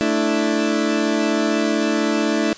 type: chord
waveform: 30% pulse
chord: A suspended fourth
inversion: none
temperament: equal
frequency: 220 / 293.7 / 329.6 Hz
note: A3 / D4 / E4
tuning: 0 / 0 / 0 cents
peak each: -19 dBFS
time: 0.01-2.53 s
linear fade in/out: 0 ms
effects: white hiss -39 dBFS RMS until 2.57 s + resampled to 16000 Hz